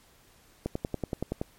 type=click train; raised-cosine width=2 ms; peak=-16 dBFS; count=9; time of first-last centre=0.66-1.415 s; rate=10.6 Hz; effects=pink hiss -60 dBFS RMS until 1.58 s + MP3 64 kbps